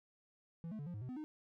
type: tone with pitch steps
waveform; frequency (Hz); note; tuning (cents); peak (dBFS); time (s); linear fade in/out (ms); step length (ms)
triangle; 166.4 / 217.1 / 144.7 / 175.2 / 104.9 / 126.6 / 253 / 307; E3 / A3 / D3 / F3 / G#2 / B2 / B3 / D#4; +17 / -23 / -25 / +6 / +18 / +43 / +42 / -23; -40; 0.64-1.24; 0; 75
effects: none